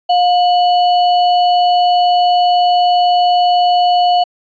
sine tone with sample-and-hold, 713 Hz, F5, 36 cents sharp, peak -8 dBFS, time 0.09-4.24 s, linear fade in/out 10 ms, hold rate 3675 Hz, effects resampled to 11025 Hz

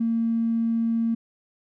triangle tone with tanh clipping, 228.8 Hz, A#3, 32 cents flat, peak -20 dBFS, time 0-1.15 s, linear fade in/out 10 ms, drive 2 dB, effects none

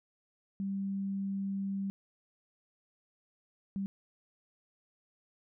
sine tone bursts at uneven times, 196 Hz, G3, in tune, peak -32 dBFS, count 2, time 0.6-1.9 / 3.76-3.86 s, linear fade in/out 0 ms, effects none

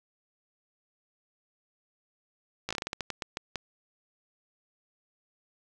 slowing click train, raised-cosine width 0.2 ms, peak -15 dBFS, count 13, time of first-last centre 2.69-3.557 s, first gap 16 ms, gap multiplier 1.25, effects none

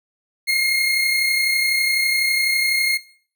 30% pulse tone pair together, 2110 / 2142 Hz, C7 / C7, +14 / +40 cents, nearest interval unison, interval 26 cents, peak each -25 / -14 dBFS, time 0.47-2.98 s, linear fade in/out 20 ms, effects noise-tail reverb RT60 0.5 s tail -17 dB re dry

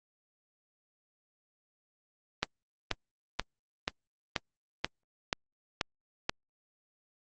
click train, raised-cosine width 0.2 ms, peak -10 dBFS, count 9, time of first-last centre 2.43-6.295 s, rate 2.07 Hz, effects low-pass 6000 Hz 12 dB/octave + Opus 32 kbps

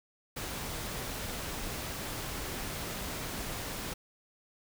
pink noise, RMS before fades -38 dBFS, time 0.36-3.94 s, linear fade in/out 10 ms, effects none

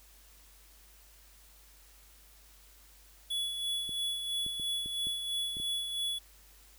square tone with tremolo, 3400 Hz, G#7, 40 cents sharp, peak -31 dBFS, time 3.3-6.19 s, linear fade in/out 10 ms, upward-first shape sine, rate 3 Hz, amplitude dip 45%
clicks, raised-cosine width 3 ms, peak -34 dBFS, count 7, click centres 3.893 / 4.464 / 4.598 / 4.86 / 5.07 / 5.569 / 5.6 s
effects added 50 Hz sine -59 dBFS peak until 6.78 s + white hiss -60 dBFS RMS until 6.78 s

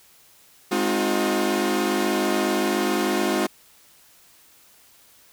sawtooth chord, F minor seventh, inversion first, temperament equal with one note detuned, 207.7 / 261.6 / 311.1 / 358.2 Hz, Ab3 / C4 / Eb4 / F4, 0 / 0 / 0 / +44 cents, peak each -23 / -24 / -23 / -20 dBFS, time 0.71-3.47 s, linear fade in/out 10 ms, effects white hiss -54 dBFS RMS until 5.32 s

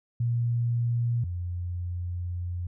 sine tone pair in turn, 118.6 / 88.21 Hz, A#2 / F2, +30 / +18 cents, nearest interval perfect fourth, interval 512 cents, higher first, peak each -23 / -29 dBFS, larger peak first, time 0.2-1.24 / 1.24-2.67 s, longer second, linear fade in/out 5 ms, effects none

